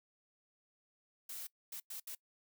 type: noise bursts at uneven times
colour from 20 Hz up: blue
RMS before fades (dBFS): -45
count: 4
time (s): 1.29-1.47 / 1.72-1.8 / 1.9-2 / 2.07-2.15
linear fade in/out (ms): 5
effects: noise-tail reverb RT60 0.1 s tail -22 dB re dry